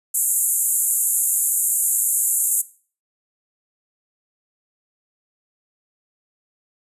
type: band-pass noise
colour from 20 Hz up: white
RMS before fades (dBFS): -20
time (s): 0.14-2.62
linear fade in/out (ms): 10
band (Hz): 7000 to 13000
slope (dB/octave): 96
effects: noise-tail reverb RT60 0.4 s tail -17 dB re dry + resampled to 32000 Hz